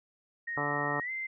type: tone with pitch glide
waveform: sine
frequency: 1864.7 to 2081 Hz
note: A#6 to C7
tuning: 0 to -10 cents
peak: -33 dBFS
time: 0.47-1.27 s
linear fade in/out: 10 ms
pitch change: +190 cents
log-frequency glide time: 1.01-1.11 s
type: harmonic tone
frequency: 145.3 Hz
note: D3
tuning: 18 cents flat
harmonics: 1 / 2 / 3 / 4 / 5 / 6 / 7 / 8 / 9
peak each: -39 / -39 / -39 / -39 / -39 / -39 / -39 / -39 / -39 dBFS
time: 0.57-1 s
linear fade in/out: 2 ms
effects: none